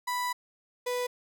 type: tone pair in turn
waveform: 35% pulse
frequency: 987.8 / 493.9 Hz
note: B5 / B4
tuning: 0 / 0 cents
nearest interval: octave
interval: 1200 cents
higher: first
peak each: -27 dBFS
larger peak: neither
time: 0.07-0.33 / 0.86-1.07 s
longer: first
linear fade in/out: 10 ms
effects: none